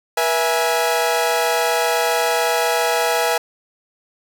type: chord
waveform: sawtooth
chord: E major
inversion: second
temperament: equal with one note detuned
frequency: 482.6 / 659.3 / 830.6 Hz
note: B4 / E5 / G#5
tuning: -40 / 0 / 0 cents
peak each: -17 dBFS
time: 0.17-3.38 s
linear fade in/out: 5 ms
effects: none